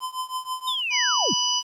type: tone with tremolo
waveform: square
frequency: 1023 Hz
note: C6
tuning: 39 cents flat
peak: -25 dBFS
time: 0-0.82 s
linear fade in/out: 50 ms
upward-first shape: triangle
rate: 6.2 Hz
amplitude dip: 95%
type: linear sweep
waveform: sine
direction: down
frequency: 3735 to 122.2 Hz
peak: -24 dBFS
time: 0.67-1.34 s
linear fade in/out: 10 ms
type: harmonic tone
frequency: 988 Hz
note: B5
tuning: in tune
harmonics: 1 / 3 / 5 / 6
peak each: -29 / -24 / -27 / -27 dBFS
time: 0.9-1.63 s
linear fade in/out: 50 ms
effects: resampled to 32000 Hz + 9-bit